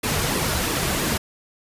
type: noise with flanger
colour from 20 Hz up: pink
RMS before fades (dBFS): -23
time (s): 0.03-1.18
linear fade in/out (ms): 10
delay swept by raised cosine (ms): 1.3 to 4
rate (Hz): 3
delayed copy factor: -0.5
effects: resampled to 32000 Hz